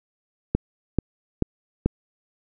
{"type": "click train", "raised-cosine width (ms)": 3, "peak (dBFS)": -6, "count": 4, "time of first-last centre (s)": [0.55, 1.86], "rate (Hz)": 2.29, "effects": []}